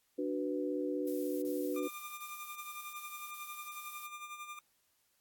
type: chord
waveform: sine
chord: B minor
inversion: first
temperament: equal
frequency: 293.7 / 370 / 493.9 Hz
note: D4 / F#4 / B4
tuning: 0 / 0 / 0 cents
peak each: -36 / -38 / -38 dBFS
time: 0.18-1.88 s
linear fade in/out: 10 ms
type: noise bursts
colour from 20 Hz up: violet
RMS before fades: -49 dBFS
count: 8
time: 1.07-4.066 s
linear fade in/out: 2 ms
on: 350 ms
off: 28 ms
type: tone with tremolo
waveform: 25% pulse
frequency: 1200 Hz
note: D6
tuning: 37 cents sharp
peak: -38 dBFS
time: 1.76-4.59 s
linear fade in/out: 2 ms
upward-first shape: sine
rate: 11 Hz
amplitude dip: 60%
effects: white hiss -75 dBFS RMS until 5.2 s + AAC 64 kbps